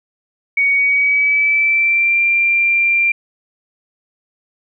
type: tone with pitch glide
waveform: sine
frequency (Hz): 2241 to 2374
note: C#7 to D7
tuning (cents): +18 to +18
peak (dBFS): -11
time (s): 0.57-3.12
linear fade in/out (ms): 5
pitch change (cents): +100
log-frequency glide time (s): 0.74-2.21
effects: none